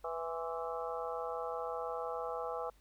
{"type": "harmonic tone with a mistuned harmonic", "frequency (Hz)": 164.81, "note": "E3", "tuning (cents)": 0, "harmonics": [3, 4, 5, 6, 7, 8], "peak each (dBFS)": [-40, -43, -43, -48, -45, -46], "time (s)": [0.04, 2.7], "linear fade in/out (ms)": 5, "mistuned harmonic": 6, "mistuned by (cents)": 100, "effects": ["added 50 Hz sine -63 dBFS peak until 2.8 s", "pink hiss -70 dBFS RMS until 2.8 s"]}